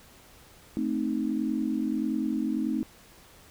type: chord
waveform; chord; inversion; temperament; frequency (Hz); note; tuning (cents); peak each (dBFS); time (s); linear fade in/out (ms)
sine; A diminished; none; equal; 220 / 261.6 / 311.1; A3 / C4 / Eb4; 0 / 0 / 0; -30; 0.77-2.83; 0
effects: pink hiss -54 dBFS RMS until 3.5 s